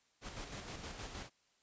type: noise with tremolo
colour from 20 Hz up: pink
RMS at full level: -45 dBFS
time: 0.21-1.3 s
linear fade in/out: 50 ms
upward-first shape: square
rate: 6.4 Hz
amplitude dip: 40%
effects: white hiss -74 dBFS RMS until 1.62 s + resampled to 16000 Hz